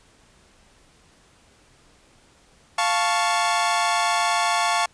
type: chord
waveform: sawtooth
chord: F augmented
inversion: none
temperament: equal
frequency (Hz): 698.5 / 880 / 1108.7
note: F5 / A5 / C#6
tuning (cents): 0 / 0 / 0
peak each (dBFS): -20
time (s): 2.78-4.86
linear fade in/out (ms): 5
effects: pink hiss -56 dBFS RMS until 4.93 s + resampled to 22050 Hz